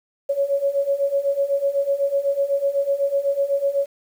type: beating tone pair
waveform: sine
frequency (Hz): 553 / 561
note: C#5 / C#5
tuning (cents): -4 / +21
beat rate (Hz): 8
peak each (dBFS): -23 / -20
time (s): 0.29-3.86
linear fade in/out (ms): 10
effects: 8-bit